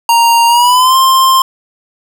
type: tone with pitch glide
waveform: square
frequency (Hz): 932.3 to 1052.5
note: A#5 to C6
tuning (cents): 0 to +10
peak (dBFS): -6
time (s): 0.09-1.42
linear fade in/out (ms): 2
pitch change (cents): +210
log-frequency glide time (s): 0.47-0.96
effects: none